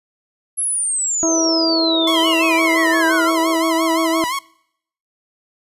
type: exponential sweep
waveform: sine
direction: down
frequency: 11200 to 1309 Hz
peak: -17 dBFS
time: 0.57-3.32 s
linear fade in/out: 20 ms
type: harmonic tone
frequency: 326.6 Hz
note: E4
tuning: 16 cents flat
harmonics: 1 / 2 / 3 / 4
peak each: -17 / -21 / -29 / -32 dBFS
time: 1.23-4.24 s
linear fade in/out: 0 ms
type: band-pass noise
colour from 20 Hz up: white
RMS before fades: -36 dBFS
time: 1.28-3.56 s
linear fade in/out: 5 ms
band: 350 to 580 Hz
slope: 96 dB/octave
type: tone with vibrato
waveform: sawtooth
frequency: 1040 Hz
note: C6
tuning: 11 cents flat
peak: -16 dBFS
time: 2.07-4.39 s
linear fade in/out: 5 ms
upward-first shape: sine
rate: 5.8 Hz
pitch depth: 120 cents each way
effects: noise-tail reverb RT60 0.7 s tail -23 dB re dry + resampled to 32000 Hz